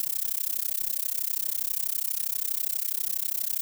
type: noise with amplitude modulation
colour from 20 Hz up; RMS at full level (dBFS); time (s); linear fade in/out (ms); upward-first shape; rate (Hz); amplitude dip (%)
violet; -25; 0-3.61; 0; sine; 32.3; 100
effects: none